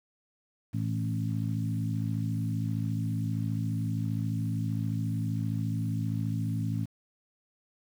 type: harmonic tone with a mistuned harmonic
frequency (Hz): 54.9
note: A1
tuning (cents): -3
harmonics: 2 / 3 / 4 / 5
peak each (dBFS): -30 / -34 / -36 / -38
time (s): 0.73-6.86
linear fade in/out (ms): 20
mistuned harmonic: 2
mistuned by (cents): +23
effects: 9-bit